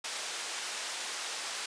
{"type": "band-pass noise", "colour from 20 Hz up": "white", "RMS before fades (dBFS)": -38, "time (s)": [0.04, 1.66], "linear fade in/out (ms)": 5, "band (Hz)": [520, 6800], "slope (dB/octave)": 12, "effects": ["resampled to 22050 Hz"]}